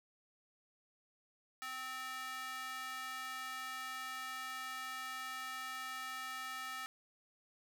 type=tone with high-pass filter; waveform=square; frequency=259.2 Hz; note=C4; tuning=16 cents flat; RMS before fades=-44 dBFS; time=1.62-6.86 s; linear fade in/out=0 ms; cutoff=1400 Hz; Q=2; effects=none